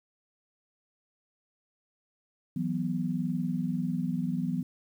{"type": "chord", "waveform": "sine", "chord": "E suspended second", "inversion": "none", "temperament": "equal", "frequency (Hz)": [164.81, 185, 246.9], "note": ["E3", "F#3", "B3"], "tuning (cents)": [0, 0, 0], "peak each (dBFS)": -32, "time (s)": [2.56, 4.63], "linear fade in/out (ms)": 5, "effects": ["10-bit"]}